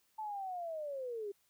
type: linear sweep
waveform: sine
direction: down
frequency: 880 to 390.8 Hz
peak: -38 dBFS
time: 0.18-1.32 s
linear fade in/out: 10 ms
effects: white hiss -74 dBFS RMS until 1.49 s